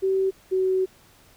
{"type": "tone pair in turn", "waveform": "sine", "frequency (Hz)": [383.2, 375.7], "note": ["G4", "F#4"], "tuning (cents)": [-39, 26], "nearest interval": "unison", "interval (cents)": 35, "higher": "first", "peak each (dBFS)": -19, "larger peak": "neither", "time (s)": [[0.02, 0.31], [0.51, 0.86]], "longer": "second", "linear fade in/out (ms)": 20, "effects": ["pink hiss -55 dBFS RMS until 1.36 s"]}